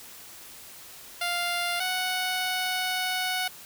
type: tone pair in turn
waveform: 10% pulse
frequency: 698.5 / 739.3 Hz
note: F5 / F#5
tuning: 0 / -2 cents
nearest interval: minor second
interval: 98 cents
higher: second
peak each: -18 dBFS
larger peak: neither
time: 1.21-1.8 / 1.8-3.48 s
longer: second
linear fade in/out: 5 ms
effects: white hiss -46 dBFS RMS until 3.65 s